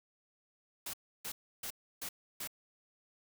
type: noise bursts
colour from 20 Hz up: white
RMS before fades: -41 dBFS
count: 5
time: 0.86-2.475 s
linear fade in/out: 5 ms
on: 75 ms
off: 310 ms
effects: none